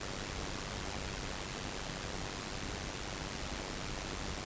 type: noise with amplitude modulation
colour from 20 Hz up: pink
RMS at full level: -37 dBFS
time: 0-4.45 s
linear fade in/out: 10 ms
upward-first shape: sine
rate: 97.6 Hz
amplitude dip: 70%
effects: resampled to 16000 Hz